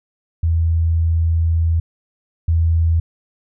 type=tone pair in turn; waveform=sine; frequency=82.41 / 82.41 Hz; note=E2 / E2; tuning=0 / 0 cents; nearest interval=unison; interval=0 cents; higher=neither; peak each=-13 / -12 dBFS; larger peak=second; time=0.43-1.8 / 2.48-3 s; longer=first; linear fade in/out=5 ms; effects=none